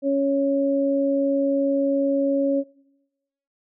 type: tone pair together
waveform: sine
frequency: 277.2 / 554.4 Hz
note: C#4 / C#5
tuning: 0 / 0 cents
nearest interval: octave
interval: 1200 cents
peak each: -21 dBFS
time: 0.02-2.64 s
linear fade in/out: 50 ms
effects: noise-tail reverb RT60 0.9 s tail -22 dB re dry